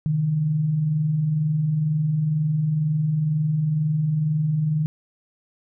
sine tone pair together, 132 / 154.09 Hz, C3 / D#3, +16 / -16 cents, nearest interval minor third, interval 268 cents, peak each -31 / -19 dBFS, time 0.06-4.86 s, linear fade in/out 0 ms, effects none

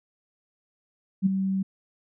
sine tone with ADSR envelope, 192 Hz, G3, 36 cents flat, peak -15 dBFS, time 1.22-1.63 s, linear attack 41 ms, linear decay 12 ms, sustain -8 dB, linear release 10 ms, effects none

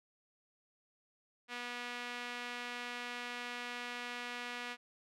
sawtooth tone with band-pass filter, 243.1 Hz, B3, 27 cents flat, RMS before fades -43 dBFS, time 1.48-4.77 s, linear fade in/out 50 ms, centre 2300 Hz, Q 1.2, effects none

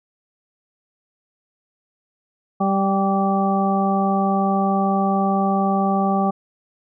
harmonic tone with a mistuned harmonic, 195.5 Hz, G3, 4 cents flat, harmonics 1 / 2 / 3 / 4 / 6, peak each -19 / -27 / -27 / -21 / -26 dBFS, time 2.6-6.31 s, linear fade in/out 10 ms, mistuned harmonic 6, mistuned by -19 cents, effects none

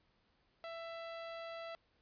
sawtooth tone, 665 Hz, E5, 15 cents sharp, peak -40 dBFS, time 0.64-1.75 s, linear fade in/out 0 ms, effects pink hiss -75 dBFS RMS until 2.01 s + resampled to 11025 Hz

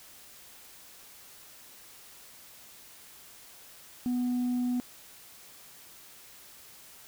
sine tone with tanh clipping, 246.9 Hz, B3, in tune, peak -27 dBFS, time 4.06-4.8 s, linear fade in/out 0 ms, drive 1 dB, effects white hiss -52 dBFS RMS until 7.07 s

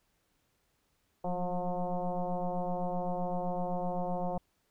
sine tone with frequency modulation, 356.1 Hz, F4, 34 cents sharp, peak -30 dBFS, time 1.24-4.38 s, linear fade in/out 5 ms, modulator 180 Hz, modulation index 2.7, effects pink hiss -75 dBFS RMS until 4.7 s

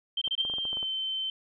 sine tone bursts, 3136 Hz, G7, in tune, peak -26 dBFS, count 4, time 0.17-0.422 s, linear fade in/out 5 ms, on 45 ms, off 24 ms
clicks, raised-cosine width 1 ms, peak -29 dBFS, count 9, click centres 0.276 / 0.451 / 0.499 / 0.538 / 0.584 / 0.653 / 0.73 / 0.771 / 0.829 s
sine tone with pitch glide, 3159 to 3089 Hz, G7 to G7, +13 to -26 cents, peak -29 dBFS, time 0.4-1.3 s, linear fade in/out 2 ms, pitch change -39 cents, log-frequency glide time 0.61-0.79 s
effects none

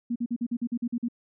sine tone bursts, 237.9 Hz, A#3, 35 cents sharp, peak -25 dBFS, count 10, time 0.1-1.085 s, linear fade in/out 10 ms, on 58 ms, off 45 ms, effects none

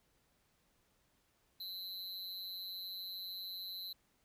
square tone with amplitude modulation, 4042 Hz, B7, 39 cents sharp, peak -39 dBFS, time 1.6-3.93 s, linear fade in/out 5 ms, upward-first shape sine, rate 187 Hz, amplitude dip 90%, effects pink hiss -75 dBFS RMS until 4.24 s

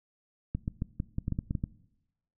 clicks, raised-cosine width 5 ms, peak -18 dBFS, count 11, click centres 0.55 / 0.679 / 0.821 / 1.001 / 1.184 / 1.281 / 1.323 / 1.389 / 1.509 / 1.552 / 1.639 s, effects noise-tail reverb RT60 0.9 s tail -20 dB re dry

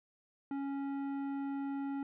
sine tone with tanh clipping, 277.2 Hz, C#4, in tune, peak -37 dBFS, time 0.51-2.03 s, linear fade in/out 2 ms, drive 12 dB, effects none

